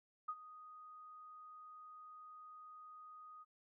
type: tone with ADSR envelope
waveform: sine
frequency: 1244.5 Hz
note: D#6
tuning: in tune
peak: -37 dBFS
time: 0.28-3.45 s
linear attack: 10 ms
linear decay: 54 ms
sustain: -16 dB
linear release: 31 ms
effects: none